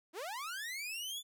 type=linear sweep; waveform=sawtooth; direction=up; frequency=293.7 to 3522 Hz; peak=-36 dBFS; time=0.13-1.23 s; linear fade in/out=50 ms; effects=none